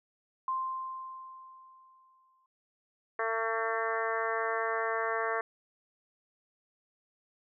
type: tone with exponential decay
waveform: sine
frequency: 1046.5 Hz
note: C6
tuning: in tune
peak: -28 dBFS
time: 0.48-2.46 s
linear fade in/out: 2 ms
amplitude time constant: 430 ms
type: harmonic tone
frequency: 225.3 Hz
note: A3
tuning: 41 cents sharp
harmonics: 2 / 3 / 4 / 5 / 6 / 7 / 8 / 9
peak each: -35 / -36 / -40 / -35 / -39 / -39 / -37 / -44 dBFS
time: 3.19-5.41 s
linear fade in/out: 2 ms
effects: none